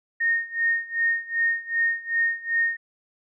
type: tone with tremolo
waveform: sine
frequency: 1845 Hz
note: A#6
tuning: 18 cents flat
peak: -18 dBFS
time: 0.2-2.77 s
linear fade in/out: 10 ms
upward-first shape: sine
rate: 2.6 Hz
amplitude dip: 90%
effects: none